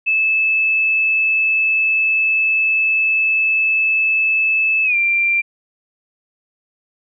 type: tone with pitch glide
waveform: sine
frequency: 2615 to 2370 Hz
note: E7 to D7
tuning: -15 to +15 cents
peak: -13 dBFS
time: 0.06-5.42 s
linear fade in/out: 20 ms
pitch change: -170 cents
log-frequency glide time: 4.84-4.96 s
effects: none